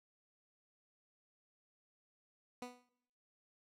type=tone with exponential decay; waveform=15% pulse; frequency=246.9 Hz; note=B3; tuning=in tune; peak=-35 dBFS; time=2.62-2.89 s; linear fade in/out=2 ms; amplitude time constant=58 ms; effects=noise-tail reverb RT60 1.0 s tail -26 dB re dry + low-pass 11000 Hz 12 dB/octave